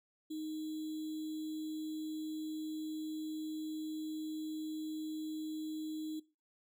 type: tone with sample-and-hold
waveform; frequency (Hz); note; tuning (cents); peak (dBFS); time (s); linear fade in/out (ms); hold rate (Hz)
sine; 311.2; D#4; 0; -38; 0.3-6.2; 10; 3675
effects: noise-tail reverb RT60 0.3 s tail -19 dB re dry